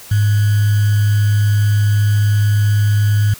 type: tone with sample-and-hold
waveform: sine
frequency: 103.83 Hz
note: G#2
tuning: in tune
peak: -10 dBFS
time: 0.11-3.34 s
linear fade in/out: 5 ms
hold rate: 1575 Hz
effects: white hiss -37 dBFS RMS until 3.39 s